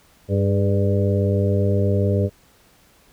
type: harmonic tone with a mistuned harmonic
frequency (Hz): 99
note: G2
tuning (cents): +18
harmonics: 1 / 2 / 3 / 4 / 5 / 6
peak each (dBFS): -18 / -24 / -30 / -25 / -26 / -28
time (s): 0.28-2.3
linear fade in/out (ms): 50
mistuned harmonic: 4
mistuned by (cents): +50
effects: pink hiss -55 dBFS RMS until 3.12 s